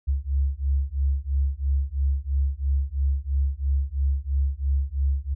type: beating tone pair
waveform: sine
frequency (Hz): 67.5 / 70.5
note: C#2 / C#2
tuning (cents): -45 / +30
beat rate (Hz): 3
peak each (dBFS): -24 / -24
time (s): 0.07-5.35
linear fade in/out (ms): 20
effects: none